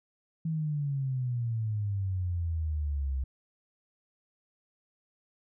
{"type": "exponential sweep", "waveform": "sine", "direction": "down", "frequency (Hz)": [163.4, 64.9], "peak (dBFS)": -28, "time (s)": [0.45, 3.24], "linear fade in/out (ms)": 5, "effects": []}